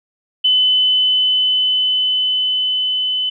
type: tone with level ramp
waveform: sine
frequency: 3020 Hz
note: F#7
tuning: 35 cents sharp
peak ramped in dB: -10 to -16 dBFS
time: 0.44-3.3 s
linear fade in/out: 10 ms
effects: none